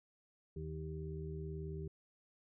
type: harmonic tone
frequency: 78.5 Hz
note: D#2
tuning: 16 cents sharp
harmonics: 1 / 2 / 4 / 5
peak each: -45 / -44 / -56 / -47 dBFS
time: 0.56-1.88 s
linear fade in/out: 5 ms
effects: none